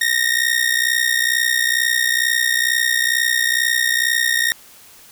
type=ring-modulated tone; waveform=sawtooth; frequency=1854 Hz; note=A#6; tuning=10 cents flat; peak=-9 dBFS; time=0.01-4.52 s; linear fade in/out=0 ms; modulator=31.1 Hz; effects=white hiss -45 dBFS RMS until 5.11 s